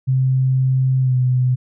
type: tone with pitch glide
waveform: sine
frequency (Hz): 130.81 to 126.79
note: C3 to B2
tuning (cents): 0 to +46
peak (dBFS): -13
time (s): 0.07-1.56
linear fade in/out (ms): 20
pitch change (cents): -54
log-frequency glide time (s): 1.01-1.16
effects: none